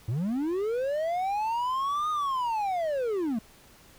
triangle linear two-way sweep, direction up then down, 100 to 1244.5 to 207.8 Hz, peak -24 dBFS, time 0.08-3.39 s, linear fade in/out 5 ms, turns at 2.1 s, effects pink hiss -55 dBFS RMS until 3.98 s

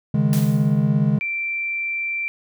triangle chord, C# suspended second, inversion none, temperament equal, 138.59 / 155.56 / 207.7 Hz, C#3 / D#3 / G#3, 0 / 0 / 0 cents, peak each -18 dBFS, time 0.14-1.19 s, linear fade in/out 5 ms
white noise with exponential decay, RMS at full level -29 dBFS, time 0.33-0.89 s, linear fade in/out 0 ms, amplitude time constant 120 ms
sine tone, 2349 Hz, D7, in tune, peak -22 dBFS, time 1.21-2.28 s, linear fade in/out 0 ms
effects none

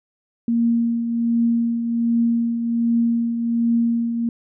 sine tone with tremolo, 233.1 Hz, A#3, in tune, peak -14 dBFS, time 0.48-4.29 s, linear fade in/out 2 ms, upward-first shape triangle, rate 1.3 Hz, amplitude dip 55%, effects none

